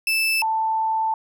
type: tone pair in turn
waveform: 35% pulse / sine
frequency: 2637 / 884.8 Hz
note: E7 / A5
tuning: 0 / +9 cents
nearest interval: octave + perfect fifth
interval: 1891 cents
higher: first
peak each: -17 / -19 dBFS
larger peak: first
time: 0.07-0.42 / 0.42-1.14 s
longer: second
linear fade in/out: 2 ms
effects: none